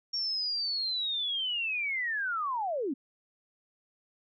sine linear sweep, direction down, 5550 to 240 Hz, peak -29 dBFS, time 0.13-2.94 s, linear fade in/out 10 ms, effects none

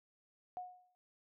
sine tone with exponential decay, 727 Hz, F#5, 31 cents flat, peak -38 dBFS, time 0.57-0.95 s, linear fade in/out 0 ms, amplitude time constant 81 ms, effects none

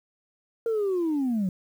sine linear sweep, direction down, 466.2 to 177.3 Hz, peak -21 dBFS, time 0.66-1.49 s, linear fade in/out 2 ms, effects tanh soft clip ceiling -21 dBFS + 9-bit

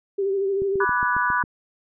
sine tone with vibrato, 392 Hz, G4, in tune, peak -20 dBFS, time 0.18-0.85 s, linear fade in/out 10 ms, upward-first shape sine, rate 13 Hz, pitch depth 40 cents each way
click train, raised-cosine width 3 ms, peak -22 dBFS, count 7, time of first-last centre 0.62-1.439 s, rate 7.33 Hz
sine chord, G# half-diminished seventh, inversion first, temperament equal with one note detuned, 987.8 / 1174.7 / 1480 / 1688.3 Hz, B5 / D6 / F#6 / G#6, 0 / 0 / 0 / +28 cents, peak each -23 / -26 / -23 / -29 dBFS, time 0.8-1.43 s, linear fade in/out 5 ms
effects none

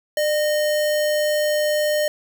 sine tone with sample-and-hold, 601 Hz, D5, 40 cents sharp, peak -17 dBFS, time 0.17-2.08 s, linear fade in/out 2 ms, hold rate 2450 Hz, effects none

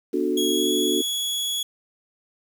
sine chord, B minor seventh, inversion none, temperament equal with one note detuned, 246.9 / 293.7 / 365.7 / 440 Hz, B3 / D4 / F#4 / A4, 0 / 0 / -20 / 0 cents, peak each -29 / -25 / -24 / -28 dBFS, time 0.13-1.02 s, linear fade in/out 10 ms
sawtooth tone with pitch glide, 3322 to 3364 Hz, G#7 to G#7, 0 to +22 cents, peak -21 dBFS, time 0.37-1.63 s, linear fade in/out 5 ms, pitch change +22 cents, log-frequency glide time 0.5-0.72 s
effects 8-bit

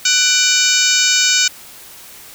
harmonic tone with a mistuned harmonic, 744 Hz, F#5, 9 cents sharp, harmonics 2 / 3 / 4 / 5 / 6 / 7 / 8 / 9 / 10, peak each -20 / -20 / -20 / -20 / -20 / -20 / -20 / -20 / -20 dBFS, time 0.05-1.48 s, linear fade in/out 5 ms, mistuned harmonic 3, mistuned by +100 cents, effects white hiss -38 dBFS RMS until 2.34 s

